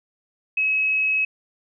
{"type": "tone", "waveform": "sine", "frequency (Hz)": 2564, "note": "E7", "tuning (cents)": -49, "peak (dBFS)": -18, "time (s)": [0.57, 1.25], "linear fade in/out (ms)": 5, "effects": []}